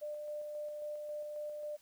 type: tone with tremolo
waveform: sine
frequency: 597 Hz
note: D5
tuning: 28 cents sharp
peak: -38 dBFS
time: 0.01-1.77 s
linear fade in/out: 20 ms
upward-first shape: square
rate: 3.7 Hz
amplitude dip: 25%
effects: white hiss -67 dBFS RMS until 1.81 s